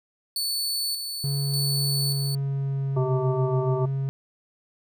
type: tone with tremolo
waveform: sawtooth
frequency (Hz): 4464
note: C#8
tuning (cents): +11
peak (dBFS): -22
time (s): 0.36-2.35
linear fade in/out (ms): 2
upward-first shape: square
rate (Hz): 0.85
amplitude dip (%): 45
type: tone with pitch glide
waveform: triangle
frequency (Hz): 140 to 135.86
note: C#3 to C#3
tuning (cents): +18 to -34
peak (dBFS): -22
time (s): 1.24-4.09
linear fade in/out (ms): 0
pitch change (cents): -52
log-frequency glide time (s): 1.83-3.1
type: harmonic tone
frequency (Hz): 128.8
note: C3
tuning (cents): -27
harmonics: 1 / 3 / 5 / 7 / 9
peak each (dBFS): -28 / -26 / -32 / -35 / -37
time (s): 2.96-3.86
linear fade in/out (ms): 10
effects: none